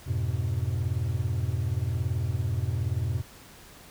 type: chord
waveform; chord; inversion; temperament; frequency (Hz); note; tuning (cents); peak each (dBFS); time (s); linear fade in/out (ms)
triangle; F diminished; none; just; 87.31 / 104.77 / 125.72; F2 / Ab2 / Cb3; 0 / +16 / +31; -28; 0.06-3.22; 20
effects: pink hiss -50 dBFS RMS until 3.9 s